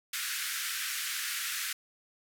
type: band-pass noise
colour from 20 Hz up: pink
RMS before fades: -35 dBFS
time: 0.13-1.73 s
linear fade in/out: 5 ms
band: 1400 to 16000 Hz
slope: 48 dB/octave
effects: none